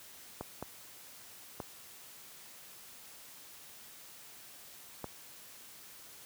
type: clicks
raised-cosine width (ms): 1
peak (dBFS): -24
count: 4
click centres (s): 0.41 / 0.626 / 1.602 / 5.043
effects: white hiss -53 dBFS RMS until 6.25 s + high-pass 60 Hz 12 dB/octave